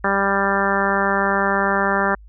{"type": "harmonic tone", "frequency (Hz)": 197.3, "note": "G3", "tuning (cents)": 11, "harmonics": [1, 2, 3, 4, 5, 6, 7, 8, 9], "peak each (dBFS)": [-25, -25, -25, -25, -25, -25, -25, -25, -25], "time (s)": [0.04, 2.15], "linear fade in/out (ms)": 5, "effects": ["added 52 Hz sine -40 dBFS peak until 2.28 s"]}